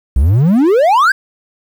triangle exponential sweep, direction up, 58.27 to 1645 Hz, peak -5 dBFS, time 0.16-1.12 s, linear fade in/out 5 ms, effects 7-bit

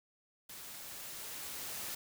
white noise with level ramp, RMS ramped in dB -49 to -41 dBFS, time 0.49-1.95 s, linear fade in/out 5 ms, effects none

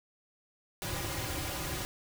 pink noise with comb filter, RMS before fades -36 dBFS, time 0.82-1.85 s, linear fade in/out 0 ms, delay 4.5 ms, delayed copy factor -0.8, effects none

